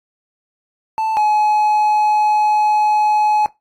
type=tone pair in turn; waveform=triangle; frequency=880 / 847.4 Hz; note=A5 / G#5; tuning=0 / +35 cents; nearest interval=minor second; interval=65 cents; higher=first; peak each=-14 / -10 dBFS; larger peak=second; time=0.98-1.17 / 1.17-3.46 s; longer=second; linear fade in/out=0 ms; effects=noise-tail reverb RT60 0.2 s tail -20 dB re dry + AAC 64 kbps